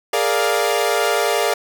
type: chord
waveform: sawtooth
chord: Bb dominant seventh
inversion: third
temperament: equal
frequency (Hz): 415.3 / 466.2 / 587.3 / 698.5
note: Ab4 / Bb4 / D5 / F5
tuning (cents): 0 / 0 / 0 / 0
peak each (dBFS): -18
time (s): 0.13-1.54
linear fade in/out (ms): 5
effects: none